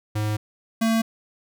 square tone pair in turn, 106.4 / 225.5 Hz, G#2 / A3, +42 / +43 cents, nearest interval octave + minor second, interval 1301 cents, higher second, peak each -23 / -19 dBFS, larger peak second, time 0.15-0.37 / 0.81-1.02 s, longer first, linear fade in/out 10 ms, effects none

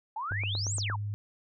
sine exponential two-way sweep, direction up then down, 830.6 to 8610 to 830.6 Hz, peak -32 dBFS, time 0.16-0.96 s, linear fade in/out 5 ms, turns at 0.76 s
sine tone with pitch glide, 100.4 to 103.22 Hz, G2 to G#2, +42 to -10 cents, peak -31 dBFS, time 0.31-1.14 s, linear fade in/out 0 ms, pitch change +48 cents, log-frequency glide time 0.6-1.01 s
click train, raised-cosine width 1 ms, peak -27 dBFS, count 6, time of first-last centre 0.32-0.899 s, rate 8.63 Hz
effects none

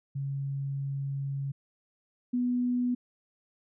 sine tone pair in turn, 138.3 / 246.4 Hz, C#3 / B3, -4 / -4 cents, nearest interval minor seventh, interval 1000 cents, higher second, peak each -30 / -25 dBFS, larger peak second, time 0.15-1.52 / 2.33-2.95 s, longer first, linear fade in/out 10 ms, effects none

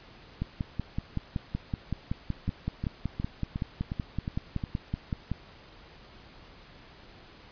two click trains, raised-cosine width 5 ms, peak -17 / -19 dBFS, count 27 / 7, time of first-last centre 0.42-5.316 / 2.48-4.638 s, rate 5.31 / 2.78 Hz, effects pink hiss -52 dBFS RMS until 7.51 s + resampled to 11025 Hz

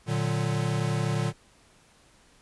square chord, Bb augmented, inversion none, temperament equal with one note detuned, 116.54 / 148.2 / 185 Hz, Bb2 / D3 / F#3, 0 / +16 / 0 cents, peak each -29 / -29 / -34 dBFS, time 0.06-1.33 s, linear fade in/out 50 ms, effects pink hiss -59 dBFS RMS until 2.41 s + resampled to 24000 Hz

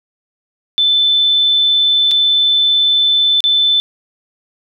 sine tone with dropouts, 3522 Hz, A7, 1 cent sharp, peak -9 dBFS, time 0.78-3.8 s, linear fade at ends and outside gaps 0 ms, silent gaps 2.111-2.115 / 3.405-3.44 s, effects none

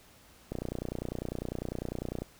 click train, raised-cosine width 2 ms, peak -21 dBFS, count 52, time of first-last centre 0.52-2.22 s, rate 30 Hz, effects pink hiss -58 dBFS RMS until 2.39 s

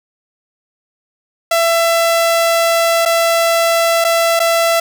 sawtooth tone with dropouts, 669 Hz, E5, 25 cents sharp, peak -7 dBFS, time 1.51-4.8 s, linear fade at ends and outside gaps 5 ms, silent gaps 3.053-3.058 / 4.043-4.047 / 4.394-4.4 s, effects none

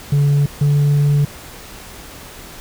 sine tone pair in turn, 143.2 / 144.61 Hz, D3 / D3, -43 / -26 cents, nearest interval unison, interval 17 cents, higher second, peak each -8 dBFS, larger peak neither, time 0.12-0.46 / 0.61-1.25 s, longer second, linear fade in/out 5 ms, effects tanh soft clip ceiling -10 dBFS + pink hiss -36 dBFS RMS until 2.6 s

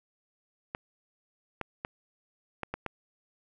clicks, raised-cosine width 0.5 ms, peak -18 dBFS, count 6, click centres 0.749 / 1.613 / 1.849 / 2.633 / 2.74 / 2.863 s, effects none

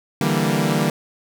sawtooth chord, E half-diminished seventh, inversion third, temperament equal, 146.83 / 164.81 / 196 / 233.1 Hz, D3 / E3 / G3 / Bb3, 0 / 0 / 0 / 0 cents, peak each -19 dBFS, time 0.21-0.9 s, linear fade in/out 2 ms, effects none

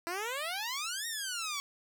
10% pulse exponential two-way sweep, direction up then down, 329.6 to 1889 to 1109 Hz, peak -26 dBFS, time 0.07-1.6 s, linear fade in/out 0 ms, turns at 1.07 s, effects none

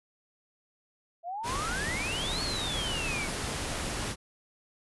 sine exponential two-way sweep, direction up then down, 659.3 to 4435 to 2175 Hz, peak -33 dBFS, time 1.23-3.29 s, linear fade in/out 50 ms, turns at 2.42 s
pink low-pass noise, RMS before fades -34 dBFS, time 1.43-4.16 s, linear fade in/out 50 ms, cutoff 11000 Hz, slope 96 dB/octave
effects none

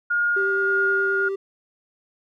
sine tone with tremolo, 1424 Hz, F6, 33 cents sharp, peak -18 dBFS, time 0.1-1.29 s, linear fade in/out 10 ms, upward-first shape sine, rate 1.7 Hz, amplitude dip 25%
triangle tone with vibrato, 390 Hz, G4, 9 cents flat, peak -22 dBFS, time 0.36-1.36 s, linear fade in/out 10 ms, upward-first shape square, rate 9.5 Hz, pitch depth 8 cents each way
effects none

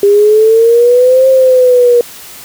sine exponential two-way sweep, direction up then down, 400 to 530 to 477.4 Hz, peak -3 dBFS, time 0.03-2.01 s, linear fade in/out 2 ms, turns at 1.28 s, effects white hiss -31 dBFS RMS until 2.44 s

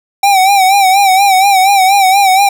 square tone with vibrato, 776 Hz, G5, 18 cents flat, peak -6 dBFS, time 0.23-2.49 s, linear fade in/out 5 ms, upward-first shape sine, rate 4.2 Hz, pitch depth 75 cents each way, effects none

